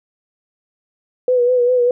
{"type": "tone with vibrato", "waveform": "sine", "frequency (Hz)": 493.9, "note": "B4", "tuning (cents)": 0, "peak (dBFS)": -11, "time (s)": [1.28, 1.91], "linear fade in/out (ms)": 2, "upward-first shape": "sine", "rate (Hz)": 5, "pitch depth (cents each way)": 44, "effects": []}